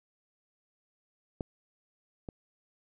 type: clicks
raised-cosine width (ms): 2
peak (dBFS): -20 / -26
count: 2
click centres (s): 1.408 / 2.288
effects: none